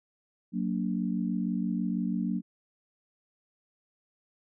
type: chord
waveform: sine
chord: Gb augmented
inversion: none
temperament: just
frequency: 185 / 231.2 / 289.1 Hz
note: Gb3 / Bb3 / D4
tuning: 0 / -14 / -27 cents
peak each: -30 / -31 / -35 dBFS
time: 0.52-2.42 s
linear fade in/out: 50 ms
effects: none